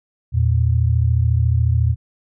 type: tone pair together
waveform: sine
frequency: 82.48 / 116.54 Hz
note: E2 / A#2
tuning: +2 / 0 cents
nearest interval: tritone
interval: 598 cents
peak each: -16 dBFS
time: 0.32-1.96 s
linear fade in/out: 50 ms
effects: none